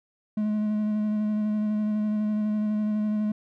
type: tone with vibrato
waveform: triangle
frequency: 212.1 Hz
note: G#3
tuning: 37 cents sharp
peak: -21 dBFS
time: 0.37-3.32 s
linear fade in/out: 5 ms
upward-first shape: square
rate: 12 Hz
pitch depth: 12 cents each way
effects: none